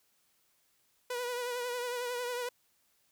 sawtooth tone with vibrato, 489.7 Hz, B4, 15 cents flat, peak -30 dBFS, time 1.1-2.49 s, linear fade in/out 5 ms, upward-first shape triangle, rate 11 Hz, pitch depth 47 cents each way, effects white hiss -72 dBFS RMS until 3.11 s

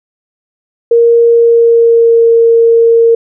sine tone with pitch glide, 467.3 to 460.9 Hz, A#4 to A#4, +4 to -20 cents, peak -3 dBFS, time 0.91-3.15 s, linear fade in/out 5 ms, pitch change -24 cents, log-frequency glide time 1.24-2.28 s, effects none

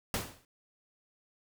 pink noise with exponential decay, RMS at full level -30 dBFS, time 0.14-0.45 s, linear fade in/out 1 ms, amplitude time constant 67 ms, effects none

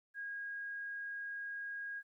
sine tone, 1636 Hz, G#6, 26 cents flat, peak -40 dBFS, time 0.14-2.03 s, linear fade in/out 50 ms, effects 13-bit

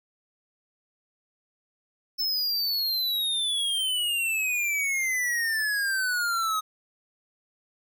square exponential sweep, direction down, 5300 to 1260 Hz, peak -25 dBFS, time 2.18-6.61 s, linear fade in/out 20 ms, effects 11-bit

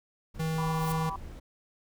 brown noise, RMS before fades -43 dBFS, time 0.34-1.4 s, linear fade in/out 10 ms
square tone, 160 Hz, D#3, 49 cents sharp, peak -29 dBFS, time 0.39-1.1 s, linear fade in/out 10 ms
blue noise with exponential growth, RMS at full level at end -38 dBFS, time 0.57-0.92 s, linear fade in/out 0 ms, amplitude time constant 76 ms
sine chord, G major, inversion none, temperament equal with one note detuned, 784 / 987.8 / 1149.2 Hz, G5 / B5 / D6, 0 / 0 / -38 cents, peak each -40 / -35 / -39 dBFS, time 0.58-1.16 s, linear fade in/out 2 ms
effects none

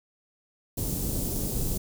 pink band-stop noise, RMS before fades -29 dBFS, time 0.77-1.78 s, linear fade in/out 10 ms, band 350 to 8500 Hz, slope 12 dB/octave, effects none

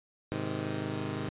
15% pulse chord, Ab major, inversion none, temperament equal with one note detuned, 103.83 / 129.61 / 155.56 Hz, Ab2 / C3 / Eb3, 0 / -16 / 0 cents, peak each -31 dBFS, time 0.32-1.29 s, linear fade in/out 0 ms, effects resampled to 8000 Hz

